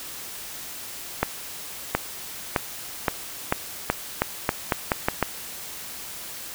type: accelerating click train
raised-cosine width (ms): 0.5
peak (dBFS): -4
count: 12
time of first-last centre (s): 1.23-5.227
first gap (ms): 720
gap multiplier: 0.85
effects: white hiss -37 dBFS RMS until 6.54 s